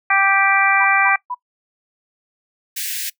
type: harmonic tone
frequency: 392 Hz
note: G4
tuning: in tune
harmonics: 2 / 3 / 4 / 5 / 6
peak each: -19 / -19 / -19 / -19 / -19 dBFS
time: 0.1-1.16 s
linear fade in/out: 5 ms
type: tone bursts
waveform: sine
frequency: 987.8 Hz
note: B5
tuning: in tune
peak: -22 dBFS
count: 3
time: 0.8-1.347 s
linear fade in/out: 10 ms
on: 49 ms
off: 200 ms
type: high-pass noise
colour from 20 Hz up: white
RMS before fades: -25 dBFS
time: 2.76-3.1 s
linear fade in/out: 10 ms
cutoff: 1600 Hz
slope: 96 dB/octave
effects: noise-tail reverb RT60 0.1 s tail -21 dB re dry